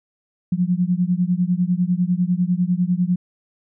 sine beating tone pair, 174.61 / 184.61 Hz, F3 / F#3, 0 / -4 cents, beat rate 10 Hz, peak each -19 / -20 dBFS, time 0.52-3.16 s, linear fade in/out 5 ms, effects none

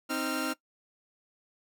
sawtooth tone cluster, 262 / 312.7 / 1382 Hz, C4 / D#4 / F6, +2 / +9 / -19 cents, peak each -30 dBFS, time 0.09-0.54 s, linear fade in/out 20 ms, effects noise-tail reverb RT60 0.1 s tail -19 dB re dry

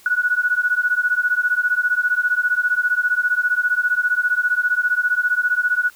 sine beating tone pair, 1461 / 1476 Hz, F#6 / F#6, -22 / -5 cents, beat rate 15 Hz, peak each -19 dBFS, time 0.06-5.9 s, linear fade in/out 2 ms, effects white hiss -49 dBFS RMS until 5.95 s

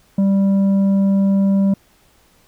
sine tone with tanh clipping, 196 Hz, G3, in tune, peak -13 dBFS, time 0.18-1.74 s, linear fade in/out 5 ms, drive 6 dB, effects pink hiss -55 dBFS RMS until 2.47 s

